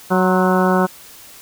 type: harmonic tone with a mistuned harmonic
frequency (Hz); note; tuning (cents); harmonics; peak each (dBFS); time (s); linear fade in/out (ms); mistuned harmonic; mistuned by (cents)
185.2; F#3; +2; 1 / 2 / 3 / 4 / 5 / 6 / 7 / 8; -16 / -19 / -21 / -22 / -23 / -24 / -24 / -25; 0.1-0.87; 20; 6; -56
effects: white hiss -41 dBFS RMS until 1.41 s